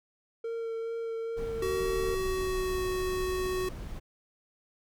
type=tone with vibrato; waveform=triangle; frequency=456.6 Hz; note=A#4; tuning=36 cents flat; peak=-30 dBFS; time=0.44-2.15 s; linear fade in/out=5 ms; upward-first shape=sine; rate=2.4 Hz; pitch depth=13 cents each way
type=noise; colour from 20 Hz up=brown; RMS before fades=-38 dBFS; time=1.36-4 s; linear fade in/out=20 ms
type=tone with pitch glide; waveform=square; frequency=377.5 to 370.4 Hz; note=F#4 to F#4; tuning=+35 to +2 cents; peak=-30 dBFS; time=1.62-3.69 s; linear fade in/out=5 ms; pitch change=-33 cents; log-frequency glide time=2.14-2.83 s
effects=none